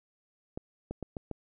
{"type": "clicks", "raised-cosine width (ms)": 2, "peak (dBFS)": -23, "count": 5, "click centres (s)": [0.575, 0.91, 1.027, 1.168, 1.313], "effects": []}